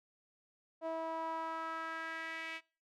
sawtooth tone with band-pass filter sweep, 324.8 Hz, E4, 26 cents flat, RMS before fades -41 dBFS, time 0.81-2.61 s, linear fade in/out 50 ms, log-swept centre 700 to 2400 Hz, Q 3.2, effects noise-tail reverb RT60 0.4 s tail -25 dB re dry

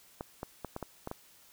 clicks, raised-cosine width 1 ms, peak -23 dBFS, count 7, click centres 0.209 / 0.431 / 0.647 / 0.764 / 0.827 / 1.074 / 1.114 s, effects white hiss -60 dBFS RMS until 1.52 s

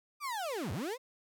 35% pulse linear two-way sweep, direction down then up, 1218 to 77.78 to 543 Hz, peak -33 dBFS, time 0.2-0.98 s, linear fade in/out 50 ms, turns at 0.72 s, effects none

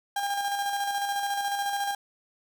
35% pulse tone with tremolo, 804 Hz, G5, 44 cents sharp, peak -24 dBFS, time 0.16-1.95 s, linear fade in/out 5 ms, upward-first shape square, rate 14 Hz, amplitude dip 35%, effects none

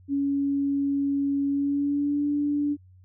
sine tone with pitch glide, 280 to 290.5 Hz, C#4 to D4, +18 to -19 cents, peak -22 dBFS, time 0.08-2.77 s, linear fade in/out 50 ms, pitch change +63 cents, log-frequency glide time 1.48-2.27 s, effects added 92 Hz sine -50 dBFS peak until 3.04 s

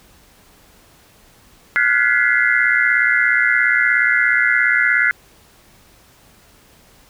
sine tone cluster, 1413 / 1490 / 1694 / 1972 / 2091 Hz, F6 / F#6 / G#6 / B6 / C7, +20 / +12 / +34 / -3 / -2 cents, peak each -19 dBFS, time 1.76-5.11 s, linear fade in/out 0 ms, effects pink hiss -50 dBFS RMS until 7.09 s

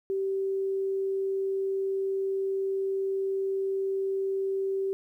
sine tone, 387.6 Hz, G4, 20 cents flat, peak -26 dBFS, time 0.1-4.93 s, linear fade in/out 0 ms, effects 11-bit

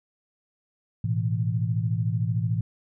sine chord, A suspended second, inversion none, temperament equal, 110 / 123.47 / 164.81 Hz, A2 / B2 / E3, 0 / 0 / 0 cents, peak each -25 / -28 / -29 dBFS, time 1.04-2.61 s, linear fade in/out 5 ms, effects none

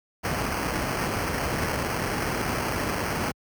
pink noise with sample-and-hold, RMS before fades -27 dBFS, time 0.23-3.32 s, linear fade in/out 20 ms, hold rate 3675 Hz, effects high-pass 60 Hz 12 dB/octave

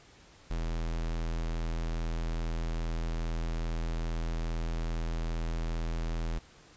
square tone, 41.2 Hz, E1, in tune, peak -31 dBFS, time 0.5-6.39 s, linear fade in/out 10 ms, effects pink hiss -57 dBFS RMS until 6.76 s + resampled to 16000 Hz

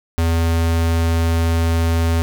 square tone, 82.9 Hz, E2, 10 cents sharp, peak -15 dBFS, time 0.18-2.22 s, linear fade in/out 0 ms, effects none

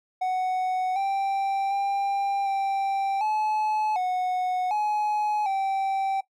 triangle tone with pitch steps, 742 / 784 / 794 / 784 / 858 / 734 / 843 / 777 Hz, F#5 / G5 / G5 / G5 / A5 / F#5 / G#5 / G5, +5 / 0 / +22 / 0 / -44 / -14 / +26 / -16 cents, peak -21 dBFS, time 0.21-6.21 s, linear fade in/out 10 ms, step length 750 ms, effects noise-tail reverb RT60 0.1 s tail -17 dB re dry

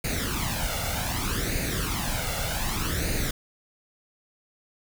pink noise with flanger, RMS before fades -28 dBFS, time 0.04-3.31 s, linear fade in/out 5 ms, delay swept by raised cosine 0.45 to 1.45 ms, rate 0.65 Hz, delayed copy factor +0.7, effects none

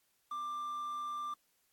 triangle tone with quantisation, 1185 Hz, D6, 15 cents sharp, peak -35 dBFS, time 0.31-1.34 s, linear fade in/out 5 ms, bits 10, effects white hiss -75 dBFS RMS until 1.72 s + AAC 64 kbps

